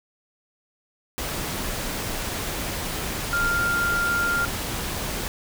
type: tone in noise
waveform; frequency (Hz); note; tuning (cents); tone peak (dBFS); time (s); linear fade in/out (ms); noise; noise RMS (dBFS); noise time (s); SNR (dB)
sine; 1396.9; F6; 0; -21; 3.33-4.45; 0; pink; -29; 1.18-5.28; +5
effects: none